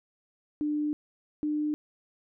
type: tone pair in turn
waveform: sine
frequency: 298.5 / 300.4 Hz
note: D4 / D4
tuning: +28 / +39 cents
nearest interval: unison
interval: 11 cents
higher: second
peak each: -26 dBFS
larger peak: neither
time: 0.61-0.93 / 1.43-1.74 s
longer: first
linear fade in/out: 0 ms
effects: none

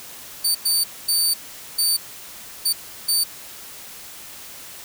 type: tone bursts at uneven times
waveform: 20% pulse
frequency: 4582 Hz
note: D8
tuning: 44 cents flat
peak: -11 dBFS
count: 6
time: 0.44-0.55 / 0.65-0.84 / 1.08-1.34 / 1.78-1.97 / 2.65-2.73 / 3.08-3.24 s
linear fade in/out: 10 ms
effects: white hiss -39 dBFS RMS until 4.84 s

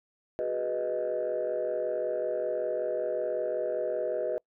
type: chord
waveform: sine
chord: G# minor seventh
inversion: third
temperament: equal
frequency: 370 / 415.3 / 493.9 / 622.3 Hz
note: F#4 / G#4 / B4 / D#5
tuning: 0 / 0 / 0 / 0 cents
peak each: -35 / -36 / -31 / -30 dBFS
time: 0.39-4.38 s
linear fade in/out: 0 ms
effects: noise-tail reverb RT60 0.1 s tail -26 dB re dry + tanh soft clip ceiling -22 dBFS

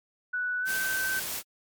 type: tone with pitch glide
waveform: sine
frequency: 1480 to 1542 Hz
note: F#6 to G6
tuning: 0 to -29 cents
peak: -27 dBFS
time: 0.33-1.2 s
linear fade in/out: 10 ms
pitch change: +71 cents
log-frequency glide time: 0.61-0.68 s
type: noise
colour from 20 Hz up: white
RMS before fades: -34 dBFS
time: 0.65-1.43 s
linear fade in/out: 50 ms
effects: MP3 96 kbps

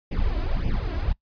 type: noise with flanger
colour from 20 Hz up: brown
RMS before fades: -24 dBFS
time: 0.11-1.13 s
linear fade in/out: 10 ms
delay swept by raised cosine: 0.35 to 3.05 ms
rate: 1.8 Hz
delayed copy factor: +0.95
effects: noise-tail reverb RT60 0.1 s tail -22 dB re dry + resampled to 11025 Hz

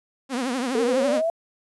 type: tone with vibrato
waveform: sawtooth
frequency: 253.3 Hz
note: B3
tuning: 44 cents sharp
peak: -20 dBFS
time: 0.29-1.22 s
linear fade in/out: 50 ms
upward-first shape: triangle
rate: 12 Hz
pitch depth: 160 cents each way
type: exponential sweep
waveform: sine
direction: up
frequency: 441 to 679 Hz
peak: -20 dBFS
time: 0.75-1.3 s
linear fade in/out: 2 ms
effects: resampled to 24000 Hz + 9-bit

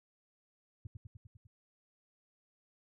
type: tone with echo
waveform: sine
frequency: 102.4 Hz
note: G#2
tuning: 24 cents flat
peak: -37 dBFS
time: 0.85-0.87 s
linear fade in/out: 5 ms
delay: 100 ms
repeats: 6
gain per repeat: -3 dB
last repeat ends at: 1.47 s
effects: tanh soft clip ceiling -37 dBFS

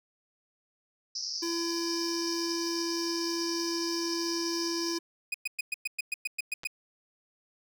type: band-pass noise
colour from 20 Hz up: white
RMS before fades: -36 dBFS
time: 1.15-4.98 s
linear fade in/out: 5 ms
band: 4800 to 5700 Hz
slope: 96 dB/octave
type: tone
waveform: square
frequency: 337.1 Hz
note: E4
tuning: 39 cents sharp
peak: -32 dBFS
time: 1.42-4.99 s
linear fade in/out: 10 ms
type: tone bursts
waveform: 40% pulse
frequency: 2489 Hz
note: D#7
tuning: in tune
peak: -28 dBFS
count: 11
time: 5.32-6.673 s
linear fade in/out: 5 ms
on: 23 ms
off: 110 ms
type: clicks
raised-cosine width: 0.2 ms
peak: -25 dBFS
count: 2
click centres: 6.634 / 6.64 s
effects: none

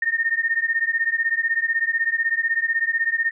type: beating tone pair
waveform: sine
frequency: 1823 / 1839 Hz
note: A#6 / A#6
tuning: -39 / -24 cents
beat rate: 16 Hz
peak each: -22 dBFS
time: 0.02-3.31 s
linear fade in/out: 5 ms
effects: none

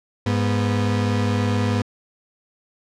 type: tone pair together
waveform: 35% pulse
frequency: 102.8 / 244.7 Hz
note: G#2 / B3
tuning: -17 / -16 cents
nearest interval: octave + minor third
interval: 1501 cents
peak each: -18 / -22 dBFS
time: 0.26-1.82 s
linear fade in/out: 5 ms
effects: low-pass 6000 Hz 12 dB/octave

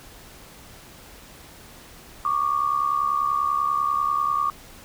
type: tone pair together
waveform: sine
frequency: 1122 / 1192.2 Hz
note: C#6 / D6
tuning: +21 / +26 cents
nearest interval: minor second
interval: 105 cents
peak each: -23 dBFS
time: 2.25-4.5 s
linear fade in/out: 2 ms
effects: pink hiss -46 dBFS RMS until 4.84 s

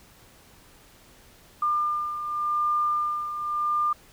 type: beating tone pair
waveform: sine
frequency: 1200 / 1200.88 Hz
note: D6 / D6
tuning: +37 / +38 cents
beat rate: 0.88 Hz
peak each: -24 / -31 dBFS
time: 1.62-3.93 s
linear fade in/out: 5 ms
effects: pink hiss -54 dBFS RMS until 4.12 s

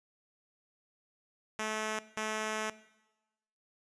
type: tone bursts at uneven times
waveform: 5% pulse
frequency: 216.7 Hz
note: A3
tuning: 26 cents flat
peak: -22 dBFS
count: 2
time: 1.59-1.99 / 2.17-2.7 s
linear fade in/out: 2 ms
effects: noise-tail reverb RT60 1.0 s tail -18 dB re dry + resampled to 22050 Hz

